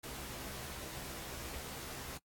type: noise with comb filter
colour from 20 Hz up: pink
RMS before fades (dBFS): -45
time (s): 0.03-2.18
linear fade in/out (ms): 10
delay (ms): 15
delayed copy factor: +0.7
effects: noise-tail reverb RT60 0.1 s tail -22 dB re dry + AAC 64 kbps